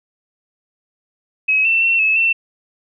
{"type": "tone with pitch steps", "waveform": "sine", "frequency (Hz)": [2556, 2682, 2709, 2594, 2690], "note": ["D#7", "E7", "E7", "E7", "E7"], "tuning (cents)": [46, 29, 47, -28, 34], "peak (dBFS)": -12, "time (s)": [1.48, 2.33], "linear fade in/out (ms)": 10, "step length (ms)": 170, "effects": []}